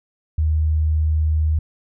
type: tone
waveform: sine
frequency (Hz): 77.78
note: D#2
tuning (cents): 0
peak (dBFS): -15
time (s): 0.38-1.59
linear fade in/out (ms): 5
effects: none